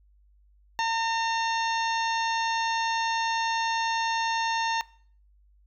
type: harmonic tone with a mistuned harmonic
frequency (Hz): 910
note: A#5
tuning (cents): -42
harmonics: 1 / 2 / 3 / 4 / 5 / 6 / 7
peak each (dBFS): -25 / -31 / -35 / -37 / -39 / -41 / -42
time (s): 0.79-4.81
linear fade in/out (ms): 0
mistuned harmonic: 5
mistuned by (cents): -97
effects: noise-tail reverb RT60 0.5 s tail -21 dB re dry + added 50 Hz sine -57 dBFS peak until 5.66 s